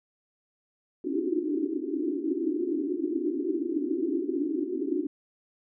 pink band-pass noise, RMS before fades -29 dBFS, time 1.04-5.07 s, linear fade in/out 5 ms, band 270 to 380 Hz, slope 96 dB/octave, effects none

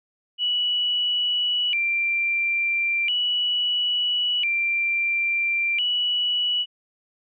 sine tone with vibrato, 2637 Hz, E7, in tune, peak -20 dBFS, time 0.38-6.66 s, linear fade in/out 50 ms, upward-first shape square, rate 0.37 Hz, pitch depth 190 cents each way, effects none

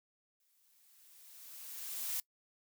blue noise with exponential growth, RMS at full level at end -36 dBFS, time 0.4-2.2 s, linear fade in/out 2 ms, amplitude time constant 390 ms, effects noise-tail reverb RT60 0.1 s tail -23 dB re dry

